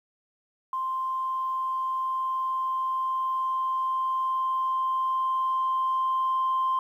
sine tone with level ramp, 1046.5 Hz, C6, in tune, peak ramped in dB -26 to -21 dBFS, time 0.73-6.79 s, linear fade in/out 2 ms, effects tanh soft clip ceiling -19 dBFS + 10-bit

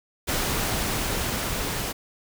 pink noise with level ramp, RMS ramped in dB -25 to -29 dBFS, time 0.27-1.93 s, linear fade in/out 20 ms, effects none

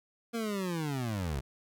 25% pulse linear sweep, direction down, 235.9 to 61.4 Hz, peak -28 dBFS, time 0.33-1.41 s, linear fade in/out 20 ms, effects none

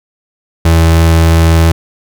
35% pulse tone, 82.1 Hz, E2, 6 cents flat, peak -3 dBFS, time 0.65-1.72 s, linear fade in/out 5 ms, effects none

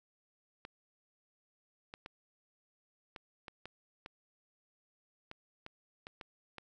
clicks, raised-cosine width 0.3 ms, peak -29 dBFS, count 12, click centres 0.651 / 1.939 / 2.061 / 3.162 / 3.482 / 3.656 / 4.061 / 5.314 / 5.664 / 6.069 / 6.212 / 6.583 s, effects none

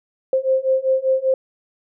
sine beating tone pair, 523.3 / 528.4 Hz, C5 / C5, 0 / +17 cents, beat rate 5.1 Hz, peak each -19 / -18 dBFS, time 0.33-1.34 s, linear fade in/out 2 ms, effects none

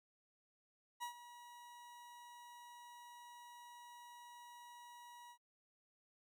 40% pulse tone with ADSR envelope, 962 Hz, B5, 46 cents flat, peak -40 dBFS, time 1-5.38 s, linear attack 29 ms, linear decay 100 ms, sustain -14 dB, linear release 76 ms, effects AAC 64 kbps

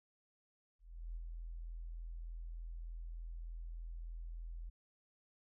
sine tone with ADSR envelope, 41.67 Hz, E1, 19 cents sharp, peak -40 dBFS, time 0.79-4.7 s, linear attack 370 ms, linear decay 26 ms, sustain -3 dB, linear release 14 ms, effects none

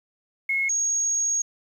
sine tone pair in turn, 2172 / 6582 Hz, C#7 / G#8, -36 / -16 cents, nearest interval octave + perfect fifth, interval 1920 cents, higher second, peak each -21 dBFS, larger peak neither, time 0.49-0.69 / 0.69-1.42 s, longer second, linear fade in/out 5 ms, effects 9-bit

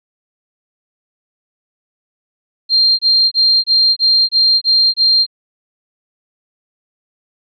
sine tone bursts, 4186 Hz, C8, in tune, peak -8 dBFS, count 8, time 2.69-5.265 s, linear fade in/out 50 ms, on 300 ms, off 25 ms, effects none

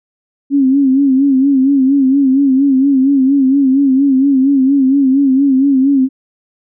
sine tone with vibrato, 271.1 Hz, C#4, 38 cents flat, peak -7 dBFS, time 0.5-6.09 s, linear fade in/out 50 ms, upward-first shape sine, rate 4.3 Hz, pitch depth 77 cents each way, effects none

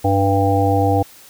harmonic tone with a mistuned harmonic, 98 Hz, G2, in tune, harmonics 1 / 3 / 5 / 7 / 8, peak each -17 / -20 / -20 / -22 / -19 dBFS, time 0.04-1.03 s, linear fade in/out 10 ms, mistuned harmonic 8, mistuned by +21 cents, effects white hiss -44 dBFS RMS until 1.29 s

